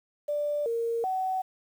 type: tone with pitch steps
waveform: sine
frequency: 588 / 463.1 / 753 Hz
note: D5 / A#4 / F#5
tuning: +2 / -11 / +30 cents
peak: -26 dBFS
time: 0.28-1.42 s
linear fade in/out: 10 ms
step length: 380 ms
effects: 9-bit